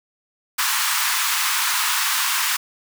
pink high-pass noise, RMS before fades -21 dBFS, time 0.58-2.57 s, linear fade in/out 10 ms, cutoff 950 Hz, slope 48 dB/octave, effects none

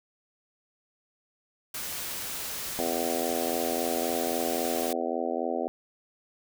white noise, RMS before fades -35 dBFS, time 1.74-4.93 s, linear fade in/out 5 ms
harmonic tone, 83.7 Hz, E2, 27 cents sharp, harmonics 3 / 4 / 5 / 6 / 7 / 8 / 9, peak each -35 / -35 / -35 / -35 / -35 / -35 / -35 dBFS, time 2.79-5.68 s, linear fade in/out 0 ms
effects none

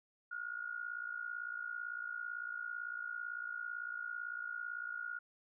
sine tone with amplitude modulation, 1431 Hz, F6, 42 cents sharp, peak -36 dBFS, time 0.31-5.19 s, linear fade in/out 10 ms, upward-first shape sine, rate 57.9 Hz, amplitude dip 80%, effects none

